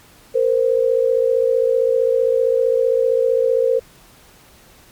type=tone pair together; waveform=sine; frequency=463.2 / 518.6 Hz; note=A#4 / C5; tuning=-11 / -15 cents; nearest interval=major second; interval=196 cents; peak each=-16 dBFS; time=0.34-3.8 s; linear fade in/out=20 ms; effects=pink hiss -48 dBFS RMS until 4.91 s + MP3 96 kbps